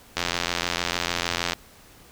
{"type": "click train", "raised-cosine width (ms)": 0.2, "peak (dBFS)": -6, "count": 119, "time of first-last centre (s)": [0.17, 1.533], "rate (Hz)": 86.6, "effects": ["pink hiss -51 dBFS RMS until 2.11 s"]}